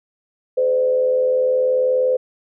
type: tone with frequency modulation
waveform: sine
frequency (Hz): 511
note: C5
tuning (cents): -41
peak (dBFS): -14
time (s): 0.57-2.17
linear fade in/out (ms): 10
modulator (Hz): 79.5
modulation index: 0.49
effects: none